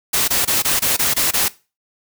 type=noise bursts; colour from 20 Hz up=white; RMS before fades=-17 dBFS; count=8; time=0.13-1.484 s; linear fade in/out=10 ms; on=150 ms; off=22 ms; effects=noise-tail reverb RT60 0.3 s tail -19 dB re dry